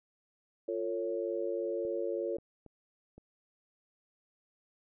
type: chord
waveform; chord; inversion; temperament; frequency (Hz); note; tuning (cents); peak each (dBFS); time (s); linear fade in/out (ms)
sine; F augmented; none; equal with one note detuned; 349.2 / 451.1 / 554.4; F4 / A4 / C#5; 0 / +43 / 0; -36; 0.68-2.37; 5
type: clicks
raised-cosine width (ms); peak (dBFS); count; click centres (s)
2; -38; 4; 1.851 / 2.385 / 2.663 / 3.18
effects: none